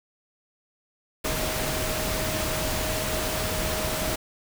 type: tone in noise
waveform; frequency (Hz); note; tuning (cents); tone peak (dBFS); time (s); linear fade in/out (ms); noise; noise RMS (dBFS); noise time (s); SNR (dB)
sine; 628; D#5; +16; -33; 1.24-4.16; 10; pink; -28; 1.24-4.16; -8
effects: none